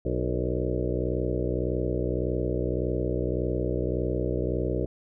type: harmonic tone with a mistuned harmonic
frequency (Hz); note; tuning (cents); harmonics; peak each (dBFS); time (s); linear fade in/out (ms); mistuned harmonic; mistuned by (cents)
61.74; B1; 0; 1 / 2 / 3 / 4 / 5 / 6 / 7 / 8 / 9 / 10; -31 / -32 / -36 / -41 / -33 / -32 / -34 / -36 / -36 / -40; 0.05-4.86; 5; 7; +71
effects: none